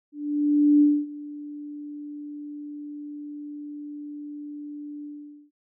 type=tone with ADSR envelope; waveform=sine; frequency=293.7 Hz; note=D4; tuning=in tune; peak=-13 dBFS; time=0.12-5.51 s; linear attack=690 ms; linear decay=250 ms; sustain=-21 dB; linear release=470 ms; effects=none